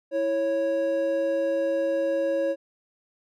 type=tone pair together; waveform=triangle; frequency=329.6 / 551.4 Hz; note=E4 / C#5; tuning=0 / -9 cents; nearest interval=major sixth; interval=891 cents; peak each=-28 / -21 dBFS; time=0.11-2.56 s; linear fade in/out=50 ms; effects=none